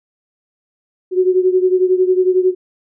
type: beating tone pair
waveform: sine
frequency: 366.9 / 377.9 Hz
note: F#4 / F#4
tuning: -15 / +37 cents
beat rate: 11 Hz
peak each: -12 / -16 dBFS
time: 1.11-2.55 s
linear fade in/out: 50 ms
effects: none